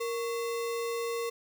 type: tone with sample-and-hold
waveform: sine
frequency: 466.2 Hz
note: A#4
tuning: in tune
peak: -30 dBFS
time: 0-1.3 s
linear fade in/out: 10 ms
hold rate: 1575 Hz
effects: none